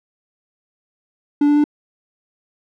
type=tone with pitch steps; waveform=triangle; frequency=290.5 / 293 / 295.6 Hz; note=D4 / D4 / D4; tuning=-19 / -4 / +11 cents; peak=-9 dBFS; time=1.41-1.641 s; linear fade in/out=5 ms; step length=77 ms; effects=none